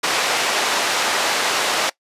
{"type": "band-pass noise", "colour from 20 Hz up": "pink", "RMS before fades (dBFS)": -20, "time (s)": [0.03, 1.9], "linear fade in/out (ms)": 10, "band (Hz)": [590, 6700], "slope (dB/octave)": 12, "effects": ["noise-tail reverb RT60 0.1 s tail -21 dB re dry", "resampled to 32000 Hz"]}